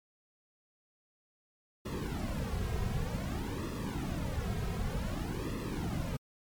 brown noise with flanger, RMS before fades -35 dBFS, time 1.85-6.17 s, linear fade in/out 10 ms, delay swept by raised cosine 1.3 to 3.5 ms, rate 0.54 Hz, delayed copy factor -0.85, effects MP3 96 kbps

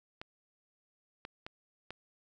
clicks, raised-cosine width 0.3 ms, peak -26 dBFS, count 4, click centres 0.215 / 1.251 / 1.465 / 1.906 s, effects none

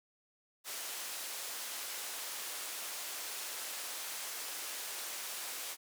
white band-pass noise, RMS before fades -42 dBFS, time 0.64-5.77 s, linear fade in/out 50 ms, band 450 to 13000 Hz, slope 12 dB/octave, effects none

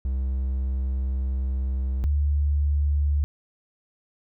triangle / sine tone pair in turn, 65.5 / 72.63 Hz, C2 / D2, +2 / -19 cents, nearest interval major second, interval 179 cents, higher second, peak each -21 / -19 dBFS, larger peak second, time 0.05-2.04 / 2.04-3.24 s, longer first, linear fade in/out 0 ms, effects none

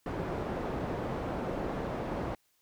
white low-pass noise, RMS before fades -35 dBFS, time 0.06-2.35 s, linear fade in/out 2 ms, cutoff 620 Hz, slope 12 dB/octave, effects white hiss -72 dBFS RMS until 2.61 s

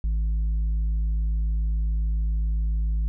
sine tone with tanh clipping, 53.6 Hz, A1, 45 cents flat, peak -22 dBFS, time 0.04-3.08 s, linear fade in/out 0 ms, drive 4 dB, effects none

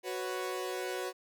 sawtooth chord, F# suspended fourth, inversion none, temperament equal, 370 / 493.9 / 554.4 Hz, F#4 / B4 / C#5, 0 / 0 / 0 cents, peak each -33 / -36 / -38 dBFS, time 0.03-1.13 s, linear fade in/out 50 ms, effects none

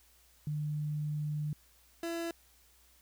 sine / 30% pulse tone pair in turn, 150 / 335.7 Hz, D3 / E4, +37 / +32 cents, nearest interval octave + major second, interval 1395 cents, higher second, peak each -32 / -32 dBFS, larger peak neither, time 0.47-1.53 / 2.03-2.31 s, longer first, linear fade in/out 2 ms, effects added 60 Hz sine -67 dBFS peak until 3.01 s + white hiss -65 dBFS RMS until 3.01 s

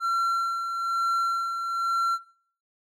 triangle tone with tremolo, 1361 Hz, F6, 45 cents flat, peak -19 dBFS, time 0-2.19 s, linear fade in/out 50 ms, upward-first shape sine, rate 1.1 Hz, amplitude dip 50%, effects noise-tail reverb RT60 0.5 s tail -18 dB re dry

